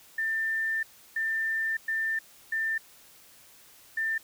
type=tone bursts at uneven times; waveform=sine; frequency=1790 Hz; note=A6; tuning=29 cents sharp; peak=-26 dBFS; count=5; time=0.18-0.83 / 1.16-1.77 / 1.88-2.19 / 2.52-2.78 / 3.97-4.18 s; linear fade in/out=5 ms; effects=white hiss -55 dBFS RMS until 4.23 s